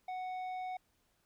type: tone with tanh clipping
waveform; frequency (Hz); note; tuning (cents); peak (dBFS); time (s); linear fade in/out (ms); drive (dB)
sine; 740; F#5; 0; -39; 0.08-0.77; 5; 8
effects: pink hiss -75 dBFS RMS until 1.25 s